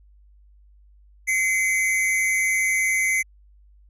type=tone pair together; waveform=square; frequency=2058 / 2255 Hz; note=C7 / C#7; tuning=-29 / +29 cents; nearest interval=major second; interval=158 cents; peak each=-21 / -26 dBFS; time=1.27-3.23 s; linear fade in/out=20 ms; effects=added 50 Hz sine -50 dBFS peak until 3.89 s + resampled to 32000 Hz